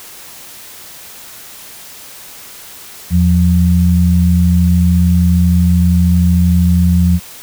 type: tone pair together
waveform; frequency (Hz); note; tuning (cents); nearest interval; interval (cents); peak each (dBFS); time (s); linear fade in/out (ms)
sine; 83.16 / 176.1; E2 / F3; +16 / +15; octave + minor second; 1299; -10; 3.1-7.2; 50
effects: white hiss -34 dBFS RMS until 7.42 s